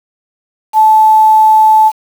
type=tone with quantisation; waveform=sine; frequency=870 Hz; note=A5; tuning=20 cents flat; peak=-3 dBFS; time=0.73-1.92 s; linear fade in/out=50 ms; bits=5; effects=none